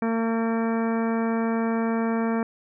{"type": "harmonic tone with a mistuned harmonic", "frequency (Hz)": 227.2, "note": "A#3", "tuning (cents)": -44, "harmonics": [1, 2, 3, 4, 5, 6, 7, 8, 10], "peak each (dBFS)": [-23, -29, -33, -35, -37, -39, -40, -41, -43], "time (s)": [0.02, 2.43], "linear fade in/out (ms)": 2, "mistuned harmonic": 10, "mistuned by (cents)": 27, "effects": []}